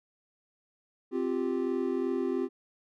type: chord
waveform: triangle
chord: C suspended fourth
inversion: none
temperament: equal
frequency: 261.6 / 349.2 / 392 Hz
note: C4 / F4 / G4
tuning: 0 / 0 / 0 cents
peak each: -30 dBFS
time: 1.11-2.49 s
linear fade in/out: 50 ms
effects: none